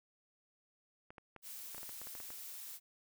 clicks, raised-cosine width 0.5 ms, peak -36 dBFS, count 12, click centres 1.105 / 1.182 / 1.363 / 1.747 / 1.781 / 1.831 / 1.893 / 2.016 / 2.071 / 2.152 / 2.202 / 2.304 s
blue noise, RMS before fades -48 dBFS, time 1.42-2.8 s, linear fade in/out 50 ms
effects none

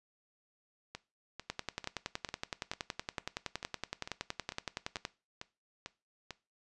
two click trains, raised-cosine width 0.2 ms, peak -18 / -24 dBFS, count 39 / 13, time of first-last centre 1.5-5.051 / 0.95-6.307 s, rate 10.7 / 2.24 Hz, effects noise-tail reverb RT60 0.3 s tail -19 dB re dry + resampled to 24000 Hz

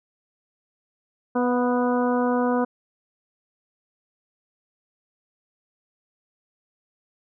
harmonic tone with a mistuned harmonic, 246.9 Hz, B3, in tune, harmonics 1 / 2 / 3 / 4 / 5 / 6, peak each -22 / -24 / -29 / -29 / -33 / -35 dBFS, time 1.35-2.65 s, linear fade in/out 10 ms, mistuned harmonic 3, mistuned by -24 cents, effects none

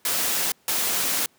white noise bursts at uneven times, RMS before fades -24 dBFS, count 2, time 0.05-0.52 / 0.68-1.26 s, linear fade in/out 2 ms, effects pink hiss -61 dBFS RMS until 1.38 s + high-pass 150 Hz 12 dB/octave

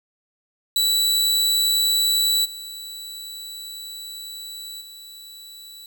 sawtooth tone with level steps, 3946 Hz, B7, 2 cents flat, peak -14 / -30 / -36 dBFS, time 0.76-5.86 s, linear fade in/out 2 ms, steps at 2.44 / 4.8 s, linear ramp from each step 20 ms, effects 9-bit

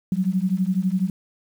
sine beating tone pair, 180.8 / 192.8 Hz, F#3 / G3, -40 / -28 cents, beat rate 12 Hz, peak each -22 dBFS, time 0.12-1.1 s, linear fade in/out 2 ms, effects 8-bit

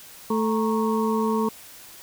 harmonic tone with a mistuned harmonic, 220 Hz, A3, in tune, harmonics 1 / 2 / 4 / 5, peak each -23 / -25 / -29 / -30 dBFS, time 0.3-1.49 s, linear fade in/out 5 ms, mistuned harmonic 4, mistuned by +100 cents, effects white hiss -45 dBFS RMS until 2.02 s

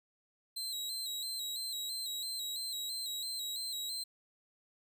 sawtooth tone with vibrato, 3981 Hz, B7, 13 cents sharp, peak -34 dBFS, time 0.56-4.04 s, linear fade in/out 10 ms, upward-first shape square, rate 3 Hz, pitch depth 57 cents each way, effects none

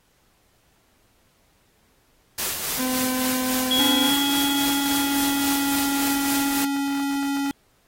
white noise with tremolo, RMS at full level -26 dBFS, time 2.38-6.65 s, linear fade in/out 5 ms, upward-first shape sine, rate 3.6 Hz, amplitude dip 40%
40% pulse tone, 256.2 Hz, C4, 36 cents flat, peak -24 dBFS, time 2.78-4.1 s, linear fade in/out 20 ms
sine tone with exponential decay, 3330 Hz, G#7, 4 cents sharp, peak -18 dBFS, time 3.71-7.53 s, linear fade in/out 2 ms, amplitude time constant 830 ms
square tone with pitch glide, 281.9 to 279.1 Hz, C#4 to C#4, +29 to +12 cents, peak -23 dBFS, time 3.79-7.51 s, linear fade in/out 0 ms, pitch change -17 cents, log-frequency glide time 3.92-6.02 s
effects pink hiss -63 dBFS RMS until 7.87 s + AAC 48 kbps

